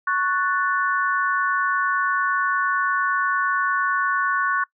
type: chord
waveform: sine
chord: F# minor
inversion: second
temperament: equal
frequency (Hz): 1108.7 / 1480 / 1760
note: C#6 / F#6 / A6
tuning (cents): 0 / 0 / 0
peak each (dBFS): -22 / -22 / -28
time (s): 0.07-4.64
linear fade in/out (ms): 5
effects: noise-tail reverb RT60 0.1 s tail -23 dB re dry